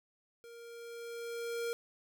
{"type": "tone with level ramp", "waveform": "square", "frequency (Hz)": 467.6, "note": "A#4", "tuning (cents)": 5, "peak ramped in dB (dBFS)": [-51, -34], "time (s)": [0.44, 1.73], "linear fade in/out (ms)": 0, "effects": []}